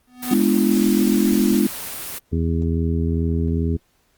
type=tone with exponential growth; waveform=square; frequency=249.2 Hz; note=B3; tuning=16 cents sharp; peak=-18 dBFS; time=0.07-0.34 s; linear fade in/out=5 ms; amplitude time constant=58 ms
type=noise; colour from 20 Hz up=white; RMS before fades=-30 dBFS; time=0.22-2.19 s; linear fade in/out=10 ms
type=chord; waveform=sine; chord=G# diminished seventh; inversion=none; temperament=equal with one note detuned; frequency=207.7 / 246.9 / 293.7 / 340.7 Hz; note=G#3 / B3 / D4 / F4; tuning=0 / 0 / 0 / -43 cents; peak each=-18 / -20 / -21 / -21 dBFS; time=0.31-1.67 s; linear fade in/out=5 ms
type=harmonic tone; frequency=82.41 Hz; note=E2; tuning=in tune; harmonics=1 / 2 / 3 / 4 / 5; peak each=-20 / -24 / -25 / -31 / -29 dBFS; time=2.32-3.77 s; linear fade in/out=10 ms
effects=pink hiss -63 dBFS RMS until 4.17 s + Opus 32 kbps